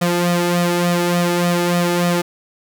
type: tone with flanger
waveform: sawtooth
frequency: 174.61 Hz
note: F3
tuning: in tune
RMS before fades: -17 dBFS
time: 0.01-2.22 s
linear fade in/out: 10 ms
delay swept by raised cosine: 1.6 to 2.38 ms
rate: 3.4 Hz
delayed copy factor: +0.7
effects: none